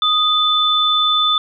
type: tone pair together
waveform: sine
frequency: 1244.5 / 3520 Hz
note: D#6 / A7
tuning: 0 / 0 cents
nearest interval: octave + tritone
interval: 1800 cents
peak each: -17 / -14 dBFS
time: 0.02-1.38 s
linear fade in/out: 2 ms
effects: none